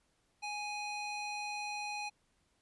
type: tone with band-pass filter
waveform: square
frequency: 830.6 Hz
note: G#5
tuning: in tune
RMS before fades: -40 dBFS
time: 0.42-2.1 s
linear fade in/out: 20 ms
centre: 2900 Hz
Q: 0.83
effects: pink hiss -75 dBFS RMS until 2.61 s + resampled to 24000 Hz